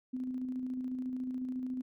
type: tone with tremolo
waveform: sine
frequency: 255.1 Hz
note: C4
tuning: 44 cents flat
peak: -33 dBFS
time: 0.13-1.82 s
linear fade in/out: 10 ms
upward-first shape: square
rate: 14 Hz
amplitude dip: 30%
effects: none